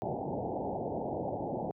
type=low-pass noise; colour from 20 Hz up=white; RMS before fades=-35 dBFS; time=0.02-1.71 s; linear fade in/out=0 ms; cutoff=860 Hz; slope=96 dB/octave; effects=high-pass 100 Hz 12 dB/octave